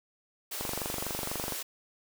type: high-pass noise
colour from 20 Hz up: white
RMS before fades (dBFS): -37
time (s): 0.51-1.63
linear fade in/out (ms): 10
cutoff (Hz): 290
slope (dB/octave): 48
type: click train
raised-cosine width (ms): 1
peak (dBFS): -20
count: 23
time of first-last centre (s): 0.61-1.523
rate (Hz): 24.1
effects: none